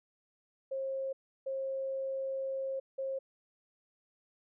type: tone bursts at uneven times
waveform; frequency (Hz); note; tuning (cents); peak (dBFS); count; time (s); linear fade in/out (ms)
sine; 536; C5; +42; -33; 3; 0.71-1.13 / 1.46-2.8 / 2.98-3.19; 10
effects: none